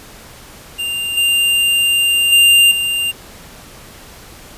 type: tone with level steps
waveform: square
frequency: 2794 Hz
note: F7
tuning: in tune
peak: -19 / -12 / -7 / -16 dBFS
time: 0.78-3.12 s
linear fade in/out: 20 ms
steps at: 1.17 / 2.32 / 2.71 s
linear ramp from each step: 5 ms
effects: pink hiss -38 dBFS RMS until 4.57 s + resampled to 32000 Hz